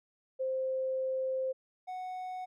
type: tone pair in turn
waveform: sine / triangle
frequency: 523.3 / 738.6 Hz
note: C5 / F#5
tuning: 0 / -3 cents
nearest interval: tritone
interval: 597 cents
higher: second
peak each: -30 / -35 dBFS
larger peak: first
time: 0.39-1.53 / 1.87-2.46 s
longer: first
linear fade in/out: 20 ms
effects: none